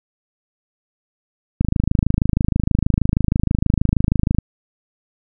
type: click train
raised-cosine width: 5 ms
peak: -3 dBFS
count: 74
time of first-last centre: 1.61-4.386 s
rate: 26.3 Hz
effects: none